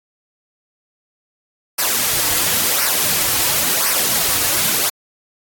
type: noise with flanger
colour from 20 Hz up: white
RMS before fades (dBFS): -17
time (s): 1.78-4.9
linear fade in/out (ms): 10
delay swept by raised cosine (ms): 0.27 to 5.07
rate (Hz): 0.95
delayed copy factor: -0.65
effects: AAC 64 kbps